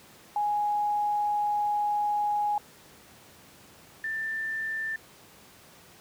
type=tone pair in turn; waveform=sine; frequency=830.6 / 1779.4 Hz; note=G#5 / A6; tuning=0 / +19 cents; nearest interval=octave + minor second; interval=1319 cents; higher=second; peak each=-24 / -29 dBFS; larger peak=first; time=0.36-2.58 / 4.04-4.96 s; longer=first; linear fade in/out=2 ms; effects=pink hiss -53 dBFS RMS until 6 s + high-pass 100 Hz 12 dB/octave